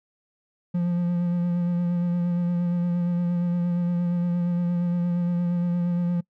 triangle tone with vibrato, 174.61 Hz, F3, in tune, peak -19 dBFS, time 0.74-6.21 s, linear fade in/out 10 ms, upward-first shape sine, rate 8.6 Hz, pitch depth 21 cents each way, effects noise-tail reverb RT60 0.1 s tail -24 dB re dry

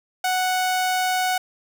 sawtooth tone, 740 Hz, F#5, in tune, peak -16 dBFS, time 0.24-1.38 s, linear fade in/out 5 ms, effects none

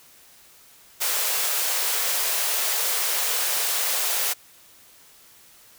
white high-pass noise, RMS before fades -24 dBFS, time 1-4.34 s, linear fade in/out 20 ms, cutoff 420 Hz, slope 48 dB/octave, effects white hiss -52 dBFS RMS until 5.78 s

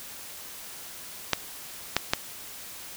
clicks, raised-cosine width 0.2 ms, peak -3 dBFS, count 3, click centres 1.333 / 1.966 / 2.135 s, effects white hiss -42 dBFS RMS until 2.96 s

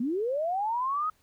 sine linear sweep, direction up, 221.6 to 1282 Hz, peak -26 dBFS, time 0-1.1 s, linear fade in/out 5 ms, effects pink hiss -67 dBFS RMS until 1.22 s

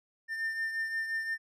triangle beating tone pair, 1800 / 1805.7 Hz, A6 / A6, +39 / +44 cents, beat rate 5.7 Hz, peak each -30 / -39 dBFS, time 0.28-1.38 s, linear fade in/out 50 ms, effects none

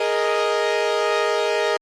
sawtooth chord, Ab suspended second, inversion none, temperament equal, 415.3 / 466.2 / 622.3 Hz, Ab4 / Bb4 / Eb5, 0 / 0 / 0 cents, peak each -19 dBFS, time 0-1.77 s, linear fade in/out 5 ms, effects low-pass 5000 Hz 12 dB/octave + Opus 32 kbps

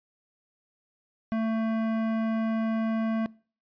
sine tone with hard clipping, 223.1 Hz, A3, 24 cents sharp, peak -27 dBFS, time 1.32-3.26 s, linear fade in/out 0 ms, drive 15 dB, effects noise-tail reverb RT60 0.4 s tail -23 dB re dry + resampled to 11025 Hz

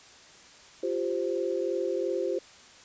sine chord, F suspended second, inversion none, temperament equal, 349.2 / 392 / 523.3 Hz, F4 / G4 / C5, 0 / 0 / 0 cents, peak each -31 dBFS, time 0.83-2.39 s, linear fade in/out 5 ms, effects white hiss -52 dBFS RMS until 2.84 s + resampled to 16000 Hz

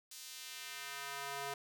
square tone with high-pass filter sweep, 140 Hz, C#3, 18 cents sharp, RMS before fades -45 dBFS, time 0.11-1.54 s, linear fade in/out 5 ms, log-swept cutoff 5300 to 600 Hz, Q 0.92, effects none

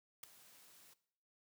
white noise with ADSR envelope, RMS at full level -43 dBFS, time 0.23-0.94 s, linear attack 7 ms, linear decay 3 ms, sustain -20 dB, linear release 9 ms, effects noise-tail reverb RT60 0.7 s tail -18 dB re dry + high-pass 100 Hz 12 dB/octave

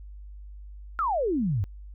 sine exponential sweep, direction down, 1396.9 to 88.8 Hz, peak -23 dBFS, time 0.99-1.64 s, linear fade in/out 0 ms, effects added 50 Hz sine -40 dBFS peak until 1.94 s

